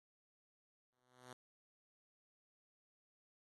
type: tone with exponential growth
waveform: 5% pulse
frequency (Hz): 125.5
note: B2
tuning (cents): +28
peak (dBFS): -39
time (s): 0.92-1.33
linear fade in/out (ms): 2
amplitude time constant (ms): 89
effects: AAC 32 kbps